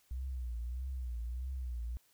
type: tone with vibrato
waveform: sine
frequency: 61.74 Hz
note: B1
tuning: in tune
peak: -36 dBFS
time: 0.11-1.97 s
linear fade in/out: 0 ms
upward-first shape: triangle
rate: 1.6 Hz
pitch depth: 130 cents each way
effects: white hiss -70 dBFS RMS until 2.13 s